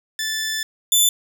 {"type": "tone pair in turn", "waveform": "15% pulse", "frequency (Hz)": [1755, 3510], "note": ["A6", "A7"], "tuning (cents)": [-5, -5], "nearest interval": "octave", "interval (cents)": 1200, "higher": "second", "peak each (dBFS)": [-16, -6], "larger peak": "second", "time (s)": [[0.19, 0.63], [0.92, 1.09]], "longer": "first", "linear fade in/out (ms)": 2, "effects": []}